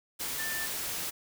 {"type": "tone in noise", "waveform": "sine", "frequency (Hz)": 1778, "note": "A6", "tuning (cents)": 18, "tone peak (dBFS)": -35, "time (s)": [0.38, 0.67], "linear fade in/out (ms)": 20, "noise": "white", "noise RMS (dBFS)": -35, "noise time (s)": [0.19, 1.11], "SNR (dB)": -3, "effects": []}